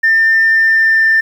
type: tone with pitch glide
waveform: sine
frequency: 1798 to 1787.6 Hz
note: A6 to A6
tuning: +37 to +27 cents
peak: -6 dBFS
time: 0.03-1.21 s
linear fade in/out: 10 ms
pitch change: -10 cents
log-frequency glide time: 0.48-1.09 s
effects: tanh soft clip ceiling -4 dBFS + 7-bit